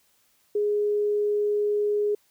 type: tone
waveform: sine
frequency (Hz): 415.3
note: G#4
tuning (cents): 0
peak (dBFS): -21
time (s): 0.55-2.15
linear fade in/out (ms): 5
effects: white hiss -65 dBFS RMS until 2.3 s